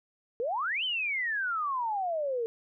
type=exponential two-way sweep; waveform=sine; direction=up then down; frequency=445.1 to 3136 to 445.1 Hz; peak=-28 dBFS; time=0.4-2.46 s; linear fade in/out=0 ms; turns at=0.84 s; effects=none